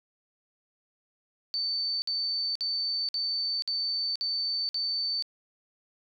sine tone bursts, 4543 Hz, C#8, 42 cents sharp, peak -27 dBFS, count 7, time 1.54-5.224 s, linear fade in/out 0 ms, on 480 ms, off 54 ms, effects none

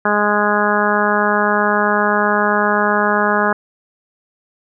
harmonic tone, 207.7 Hz, G#3, in tune, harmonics 1 / 2 / 3 / 4 / 5 / 6 / 7 / 8, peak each -21 / -21 / -21 / -21 / -21 / -21 / -21 / -21 dBFS, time 0.05-3.53 s, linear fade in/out 5 ms, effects none

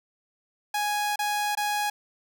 sawtooth tone with dropouts, 830.6 Hz, G#5, in tune, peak -21 dBFS, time 0.74-1.9 s, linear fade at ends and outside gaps 5 ms, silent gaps 1.159-1.19 / 1.552-1.572 s, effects none

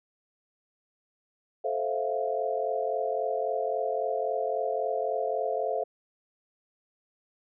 sine chord, F major seventh, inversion first, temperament just, 436.5 / 523.8 / 654.8 / 698.5 Hz, A4 / C5 / E5 / F5, -14 / +2 / -12 / 0 cents, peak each -32 dBFS, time 1.64-5.84 s, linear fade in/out 10 ms, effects none

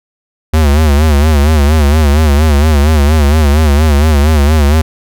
square tone with vibrato, 74.8 Hz, D2, 32 cents sharp, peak -6 dBFS, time 0.53-4.82 s, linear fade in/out 10 ms, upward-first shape sine, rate 4.3 Hz, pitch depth 110 cents each way, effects none

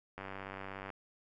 click train, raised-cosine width 0.5 ms, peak -28 dBFS, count 71, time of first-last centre 0.18-0.902 s, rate 96.9 Hz, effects none

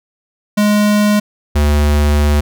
square tone pair in turn, 208.4 / 73.68 Hz, G#3 / D2, +6 / +6 cents, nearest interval octave + tritone, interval 1800 cents, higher first, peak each -10 dBFS, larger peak neither, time 0.57-1.2 / 1.55-2.41 s, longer second, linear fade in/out 10 ms, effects none

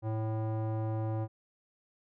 square tone with low-pass filter, 110 Hz, A2, in tune, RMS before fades -33 dBFS, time 0.02-1.28 s, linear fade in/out 50 ms, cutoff 780 Hz, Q 1.5, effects none

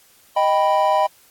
triangle chord, Eb augmented, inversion none, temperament equal, 622.3 / 784 / 987.8 Hz, Eb5 / G5 / B5, 0 / 0 / 0 cents, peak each -17 dBFS, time 0.36-1.07 s, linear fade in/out 10 ms, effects white hiss -53 dBFS RMS until 1.3 s + AAC 64 kbps

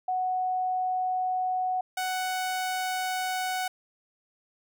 sine / sawtooth tone pair in turn, 740 / 743.3 Hz, F#5 / F#5, 0 / +8 cents, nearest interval unison, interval 8 cents, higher second, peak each -25 / -24 dBFS, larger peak second, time 0.08-1.81 / 1.97-3.68 s, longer first, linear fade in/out 5 ms, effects none

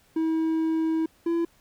triangle tone pair in turn, 321.7 / 336.5 Hz, E4 / E4, -42 / +36 cents, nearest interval minor second, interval 78 cents, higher second, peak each -20 dBFS, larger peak neither, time 0.16-1.06 / 1.26-1.45 s, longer first, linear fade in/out 5 ms, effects pink hiss -61 dBFS RMS until 1.6 s

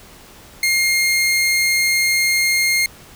sawtooth tone, 2128 Hz, C7, 29 cents sharp, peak -11 dBFS, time 0.63-2.86 s, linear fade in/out 2 ms, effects pink hiss -43 dBFS RMS until 3.15 s

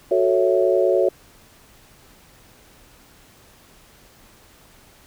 sine chord, F# minor seventh, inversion none, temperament equal, 370 / 440 / 554.4 / 659.3 Hz, F#4 / A4 / C#5 / E5, 0 / 0 / 0 / 0 cents, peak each -19 / -22 / -19 / -23 dBFS, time 0.11-1.09 s, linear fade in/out 5 ms, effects pink hiss -51 dBFS RMS until 5.06 s

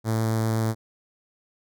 sawtooth tone with notch filter, 111.5 Hz, A2, 23 cents sharp, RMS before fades -24 dBFS, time 0.04-0.75 s, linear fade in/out 50 ms, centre 2700 Hz, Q 0.92, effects none

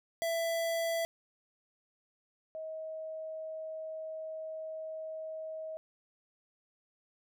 square / sine tone pair in turn, 665 / 634.3 Hz, E5 / D#5, +15 / +33 cents, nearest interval minor second, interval 82 cents, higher first, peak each -31 / -38 dBFS, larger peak first, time 0.22-1.05 / 2.55-5.77 s, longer second, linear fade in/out 0 ms, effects none

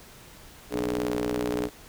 sawtooth ring-modulated tone, 61.3 Hz, B1, 12 cents flat, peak -19 dBFS, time 0.7-1.7 s, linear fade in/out 50 ms, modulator 359 Hz, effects pink hiss -49 dBFS RMS until 1.88 s

